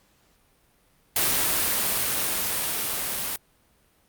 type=noise with level ramp; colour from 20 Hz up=white; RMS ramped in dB=-22 to -29 dBFS; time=1.16-3.36 s; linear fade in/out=2 ms; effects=pink hiss -63 dBFS RMS until 4.08 s + Opus 48 kbps